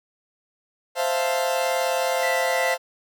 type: chord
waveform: 40% pulse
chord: F major seventh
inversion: second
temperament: equal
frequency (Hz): 523.3 / 659.3 / 698.5 / 880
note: C5 / E5 / F5 / A5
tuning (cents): 0 / 0 / 0 / 0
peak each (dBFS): -24 / -27 / -26 / -29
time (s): 0.95-2.78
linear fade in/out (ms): 50
type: tone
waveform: sine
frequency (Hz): 1975.5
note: B6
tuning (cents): 0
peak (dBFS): -26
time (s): 2.23-2.74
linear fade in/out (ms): 0
effects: none